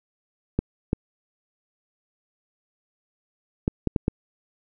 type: clicks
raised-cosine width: 3 ms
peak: -8 dBFS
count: 6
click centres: 0.59 / 0.931 / 3.679 / 3.873 / 3.962 / 4.081 s
effects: none